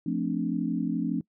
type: chord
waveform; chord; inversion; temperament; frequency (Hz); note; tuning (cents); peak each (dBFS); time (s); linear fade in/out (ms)
sine; D minor seventh; first; equal; 174.61 / 220 / 261.6 / 293.7; F3 / A3 / C4 / D4; 0 / 0 / 0 / 0; -31; 0.06-1.21; 5
effects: noise-tail reverb RT60 0.1 s tail -24 dB re dry